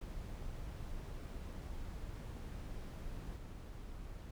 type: noise with level steps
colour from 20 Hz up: brown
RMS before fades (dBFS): -45 / -48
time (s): 0.01-4.31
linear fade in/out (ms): 5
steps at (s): 3.36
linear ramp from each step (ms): 2
effects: none